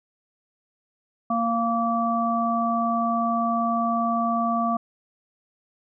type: harmonic tone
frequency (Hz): 231.3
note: A#3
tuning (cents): -13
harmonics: 1 / 3 / 5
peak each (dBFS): -25 / -25 / -25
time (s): 1.3-4.77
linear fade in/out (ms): 5
effects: none